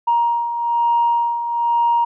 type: beating tone pair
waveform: sine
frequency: 940 / 941.1 Hz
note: A#5 / A#5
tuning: +14 / +16 cents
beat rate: 1.1 Hz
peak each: -22 / -15 dBFS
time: 0.07-2.05 s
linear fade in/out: 10 ms
effects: tanh soft clip ceiling -8 dBFS